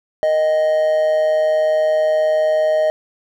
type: tone with amplitude modulation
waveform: triangle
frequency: 622.3 Hz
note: D#5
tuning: in tune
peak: -9 dBFS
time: 0.23-2.9 s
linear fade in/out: 0 ms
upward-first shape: sine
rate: 159 Hz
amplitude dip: 45%
effects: none